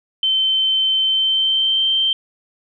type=tone with pitch glide; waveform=sine; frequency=3089 to 3130 Hz; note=G7 to G7; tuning=-26 to -3 cents; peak=-14 dBFS; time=0.23-2.13 s; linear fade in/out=2 ms; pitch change=+23 cents; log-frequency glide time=1.05-1.85 s; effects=none